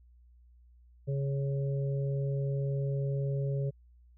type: harmonic tone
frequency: 138.2 Hz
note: C#3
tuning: 5 cents flat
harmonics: 1 / 3 / 4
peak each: -29 / -39 / -41 dBFS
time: 1.07-3.71 s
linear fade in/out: 20 ms
effects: added 60 Hz sine -56 dBFS peak until 4.17 s